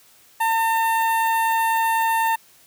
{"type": "tone with notch filter", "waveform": "sawtooth", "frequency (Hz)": 904, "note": "A5", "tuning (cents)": 47, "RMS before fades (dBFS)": -20, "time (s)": [0.4, 2.36], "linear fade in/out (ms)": 10, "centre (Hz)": 5200, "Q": 0.5, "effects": ["white hiss -53 dBFS RMS until 2.66 s", "high-pass 60 Hz 12 dB/octave"]}